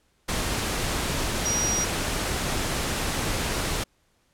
sine tone in noise, 5740 Hz, F8, 47 cents sharp, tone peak -24 dBFS, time 1.45-1.85 s, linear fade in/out 10 ms, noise pink, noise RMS -27 dBFS, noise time 0.28-3.84 s, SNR 0 dB, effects pink hiss -67 dBFS RMS until 4.33 s + low-pass 11000 Hz 12 dB/octave

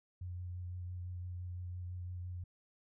sine tone with vibrato, 89.5 Hz, F2, 43 cents sharp, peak -40 dBFS, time 0.21-2.44 s, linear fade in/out 5 ms, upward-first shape sine, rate 5.9 Hz, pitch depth 17 cents each way, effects none

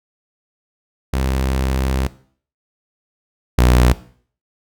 sawtooth tone pair in turn, 65.8 / 61.24 Hz, C2 / B1, +10 / -14 cents, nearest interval minor second, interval 124 cents, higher first, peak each -13 / -6 dBFS, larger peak second, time 1.13-2.07 / 3.58-3.93 s, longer first, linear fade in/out 5 ms, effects noise-tail reverb RT60 0.5 s tail -17 dB re dry

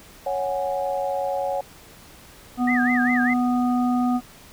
sine chord, C# suspended fourth, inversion none, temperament equal, 554.4 / 740 / 830.6 Hz, C#5 / F#5 / G#5, 0 / 0 / 0 cents, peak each -25 / -27 / -30 dBFS, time 0.26-1.61 s, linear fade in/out 5 ms
harmonic tone, 246.9 Hz, B3, in tune, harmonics 1 / 3 / 5, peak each -19 / -26 / -32 dBFS, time 2.57-4.21 s, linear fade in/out 50 ms
sine tone with vibrato, 1816 Hz, A#6, 46 cents flat, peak -22 dBFS, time 2.67-3.34 s, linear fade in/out 10 ms, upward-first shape sine, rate 5 Hz, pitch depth 230 cents each way
effects pink hiss -47 dBFS RMS until 4.52 s

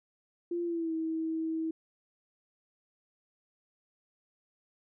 sine tone with pitch glide, 345.2 to 322.1 Hz, F4 to E4, -20 to -40 cents, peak -30 dBFS, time 0.51-1.71 s, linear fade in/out 5 ms, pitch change -120 cents, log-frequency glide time 0.64-0.93 s, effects none

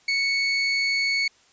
30% pulse tone, 2217 Hz, C#7, in tune, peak -18 dBFS, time 0.08-1.28 s, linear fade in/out 5 ms, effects white hiss -58 dBFS RMS until 1.52 s + resampled to 16000 Hz

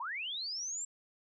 sine linear sweep, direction up, 880 to 7560 Hz, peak -36 dBFS, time 0-0.85 s, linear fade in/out 5 ms, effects none

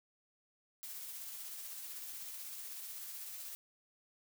blue noise with tremolo, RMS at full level -45 dBFS, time 0.83-3.55 s, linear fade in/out 0 ms, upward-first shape triangle, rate 16 Hz, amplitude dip 30%, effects none

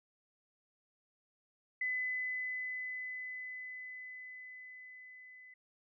sine tone with level ramp, 2011 Hz, B6, 31 cents sharp, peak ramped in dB -32 to -53 dBFS, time 1.81-5.54 s, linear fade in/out 5 ms, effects none

